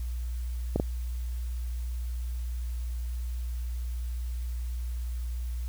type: clicks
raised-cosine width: 2 ms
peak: -12 dBFS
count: 2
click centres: 0.76 / 0.799 s
effects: added 60 Hz sine -30 dBFS peak until 5.68 s + white hiss -54 dBFS RMS until 5.68 s